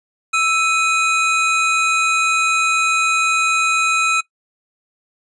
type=tone pair together; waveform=square; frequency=1321 / 2496 Hz; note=E6 / D#7; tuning=+3 / +5 cents; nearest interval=major seventh; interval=1102 cents; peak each=-18 dBFS; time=0.33-4.21 s; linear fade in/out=10 ms; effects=noise-tail reverb RT60 0.1 s tail -18 dB re dry + resampled to 22050 Hz